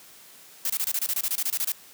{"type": "noise bursts", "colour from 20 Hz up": "blue", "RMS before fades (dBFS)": -26, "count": 15, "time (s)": [0.65, 1.72], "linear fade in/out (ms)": 2, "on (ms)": 48, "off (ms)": 25, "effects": ["white hiss -50 dBFS RMS until 1.93 s", "high-pass 100 Hz 12 dB/octave"]}